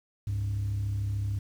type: tone pair together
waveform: sine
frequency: 68.2 / 101.71 Hz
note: C#2 / G#2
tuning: -28 / -36 cents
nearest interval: perfect fifth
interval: 692 cents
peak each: -34 / -26 dBFS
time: 0.27-1.39 s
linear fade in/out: 5 ms
effects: tanh soft clip ceiling -25 dBFS + 9-bit